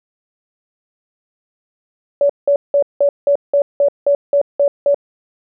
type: tone bursts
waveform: sine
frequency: 569 Hz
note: C#5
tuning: 45 cents sharp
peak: -9 dBFS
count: 11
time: 2.21-4.945 s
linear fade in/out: 2 ms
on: 85 ms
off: 180 ms
effects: none